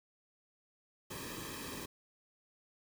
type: noise with comb filter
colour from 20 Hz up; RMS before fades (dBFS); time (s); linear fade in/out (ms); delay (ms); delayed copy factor
pink; -44; 1.1-1.86; 10; 1.4; -0.75
effects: none